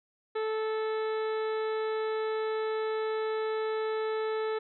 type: harmonic tone with a mistuned harmonic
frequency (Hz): 437.3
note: A4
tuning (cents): -11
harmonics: 1 / 2 / 3 / 4 / 5 / 6 / 7 / 8 / 9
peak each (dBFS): -29 / -40 / -40 / -44 / -48 / -54 / -57 / -53 / -51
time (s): 0.35-4.59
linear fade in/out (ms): 10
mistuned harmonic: 8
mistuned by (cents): -16
effects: none